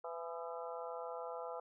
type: harmonic tone with a mistuned harmonic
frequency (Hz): 167.2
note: E3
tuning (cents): +25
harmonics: 3 / 4 / 5 / 6 / 7 / 8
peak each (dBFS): -45 / -47 / -49 / -51 / -52 / -53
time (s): 0.04-1.6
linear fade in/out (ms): 5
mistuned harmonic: 7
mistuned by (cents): +66
effects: none